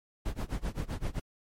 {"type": "noise with tremolo", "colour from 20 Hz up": "brown", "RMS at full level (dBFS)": -30, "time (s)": [0.25, 1.2], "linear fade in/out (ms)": 10, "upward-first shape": "sine", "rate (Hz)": 7.7, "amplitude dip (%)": 95, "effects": ["MP3 64 kbps"]}